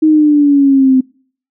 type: exponential sweep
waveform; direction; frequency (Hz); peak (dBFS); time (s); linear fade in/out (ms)
sine; down; 314.9 to 257.5; -5; 0.02-1.01; 10
effects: noise-tail reverb RT60 0.5 s tail -26 dB re dry